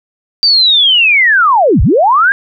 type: linear two-way sweep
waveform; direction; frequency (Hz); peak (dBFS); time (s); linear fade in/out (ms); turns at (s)
sine; down then up; 4699 to 37.78 to 1656; -5; 0.43-2.32; 0; 1.82
effects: none